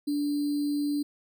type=tone with sample-and-hold; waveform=sine; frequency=291 Hz; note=D4; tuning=16 cents flat; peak=-25 dBFS; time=0.07-1.03 s; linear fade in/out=10 ms; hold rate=4410 Hz; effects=none